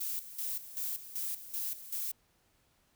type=noise with tremolo; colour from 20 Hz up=violet; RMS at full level=-36 dBFS; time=0-2.12 s; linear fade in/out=10 ms; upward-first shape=square; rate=2.6 Hz; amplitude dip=75%; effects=pink hiss -71 dBFS RMS until 2.95 s